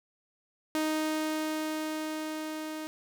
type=tone with level ramp; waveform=sawtooth; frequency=311.1 Hz; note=D#4; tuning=in tune; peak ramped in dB=-23 to -32 dBFS; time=0.75-2.87 s; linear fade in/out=0 ms; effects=none